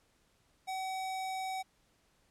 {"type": "tone", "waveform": "square", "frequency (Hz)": 758, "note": "F#5", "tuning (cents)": 42, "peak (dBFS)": -36, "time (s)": [0.67, 1.63], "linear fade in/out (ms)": 20, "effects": ["pink hiss -71 dBFS RMS until 2.3 s", "low-pass 11000 Hz 12 dB/octave"]}